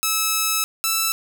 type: tone pair in turn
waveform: 5% pulse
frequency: 1300 / 1321.2 Hz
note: E6 / E6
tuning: -24 / +4 cents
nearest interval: unison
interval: 28 cents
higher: second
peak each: -7 dBFS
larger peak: neither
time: 0.03-0.64 / 0.84-1.12 s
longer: first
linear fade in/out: 0 ms
effects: none